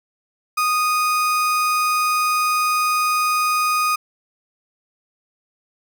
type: tone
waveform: 35% pulse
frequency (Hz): 1240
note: D#6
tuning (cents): -6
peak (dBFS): -15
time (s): 0.57-3.96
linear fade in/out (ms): 10
effects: none